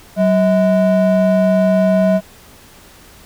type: ring-modulated tone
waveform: triangle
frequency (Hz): 415.3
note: G#4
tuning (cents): 0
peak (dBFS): -5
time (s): 0.16-2.21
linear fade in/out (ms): 50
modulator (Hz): 226
effects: pink hiss -43 dBFS RMS until 3.25 s